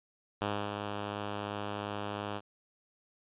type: tone with ADSR envelope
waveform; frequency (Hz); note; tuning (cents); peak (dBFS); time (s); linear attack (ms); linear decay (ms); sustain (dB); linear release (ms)
5% pulse; 102.8; G#2; -17; -19; 0.41-2.41; 7; 280; -5; 42
effects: resampled to 8000 Hz